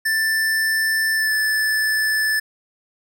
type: tone with pitch glide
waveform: square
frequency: 1770 to 1746.6 Hz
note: A6 to A6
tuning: +10 to -13 cents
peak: -18 dBFS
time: 0.05-2.4 s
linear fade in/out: 10 ms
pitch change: -23 cents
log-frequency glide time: 1.14-1.32 s
effects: none